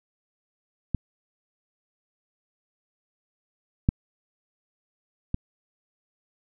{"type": "clicks", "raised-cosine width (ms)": 5, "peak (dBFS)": [-12, -6, -13], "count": 3, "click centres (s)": [0.947, 3.889, 5.344], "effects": []}